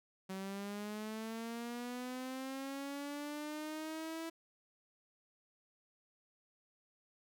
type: linear sweep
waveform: sawtooth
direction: up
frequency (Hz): 188.7 to 329.6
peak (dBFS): -37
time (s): 0.29-4.3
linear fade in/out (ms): 10
effects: none